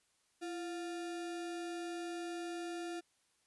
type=tone with sample-and-hold; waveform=sine; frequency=339.1 Hz; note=E4; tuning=49 cents sharp; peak=-39 dBFS; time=0.41-3.01 s; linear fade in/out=20 ms; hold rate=1050 Hz; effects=white hiss -75 dBFS RMS until 3.46 s + resampled to 24000 Hz